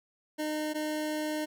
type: tone pair in turn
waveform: 25% pulse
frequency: 305.9 / 305.9 Hz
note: D#4 / D#4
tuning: -29 / -29 cents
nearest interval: unison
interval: 0 cents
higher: neither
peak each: -27 dBFS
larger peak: neither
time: 0.38-0.74 / 0.74-1.46 s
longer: second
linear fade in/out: 20 ms
effects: none